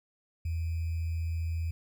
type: tone with sample-and-hold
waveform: sine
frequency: 82.41 Hz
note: E2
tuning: in tune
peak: -29 dBFS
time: 0.45-1.71 s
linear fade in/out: 5 ms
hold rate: 2450 Hz
effects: none